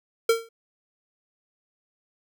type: tone with exponential decay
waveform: square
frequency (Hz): 456.7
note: A#4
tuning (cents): -36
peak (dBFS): -15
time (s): 0.29-0.49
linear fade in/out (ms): 5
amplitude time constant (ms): 43
effects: none